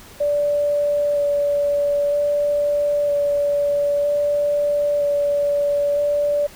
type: tone with vibrato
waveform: sine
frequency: 579 Hz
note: D5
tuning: 25 cents flat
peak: -16 dBFS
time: 0.2-6.47 s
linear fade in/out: 10 ms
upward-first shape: square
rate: 0.52 Hz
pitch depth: 9 cents each way
effects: pink hiss -43 dBFS RMS until 6.55 s